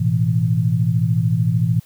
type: chord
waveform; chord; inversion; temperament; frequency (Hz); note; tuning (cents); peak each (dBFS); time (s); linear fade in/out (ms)
sine; A suspended second; none; equal; 110 / 123.47 / 164.81; A2 / B2 / E3; 0 / 0 / 0; -19; 0-1.8; 10
effects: white hiss -52 dBFS RMS until 1.85 s